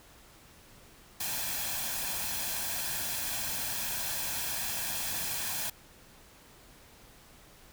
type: noise with comb filter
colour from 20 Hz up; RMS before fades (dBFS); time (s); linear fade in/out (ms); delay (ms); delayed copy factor
white; -34; 1.2-5.7; 5; 1.2; +0.55
effects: pink hiss -56 dBFS RMS until 7.72 s